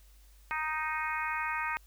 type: harmonic tone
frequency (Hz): 311.1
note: D#4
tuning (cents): 0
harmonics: 3 / 4 / 5 / 6 / 7 / 8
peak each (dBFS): -36 / -37 / -38 / -39 / -39 / -40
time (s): 0.51-1.77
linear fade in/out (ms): 0
effects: added 50 Hz sine -55 dBFS peak until 1.86 s + white hiss -65 dBFS RMS until 1.86 s